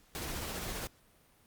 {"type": "noise with tremolo", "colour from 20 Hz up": "pink", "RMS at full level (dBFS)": -38, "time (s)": [0.15, 0.87], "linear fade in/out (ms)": 0, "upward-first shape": "sine", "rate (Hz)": 15, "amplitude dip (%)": 25, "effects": ["pink hiss -65 dBFS RMS until 1.46 s", "Opus 48 kbps"]}